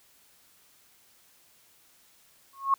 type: tone with exponential growth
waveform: sine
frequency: 1092 Hz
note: C#6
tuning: 26 cents flat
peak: -16 dBFS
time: 2.53-2.74 s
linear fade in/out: 2 ms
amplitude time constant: 45 ms
effects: white hiss -61 dBFS RMS until 2.78 s